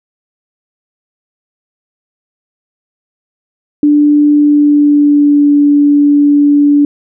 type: tone with pitch glide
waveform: sine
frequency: 294.4 to 289.5 Hz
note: D4 to D4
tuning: +4 to -25 cents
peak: -4 dBFS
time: 3.83-6.85 s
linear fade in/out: 2 ms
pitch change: -29 cents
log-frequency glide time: 4.32-5.52 s
effects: none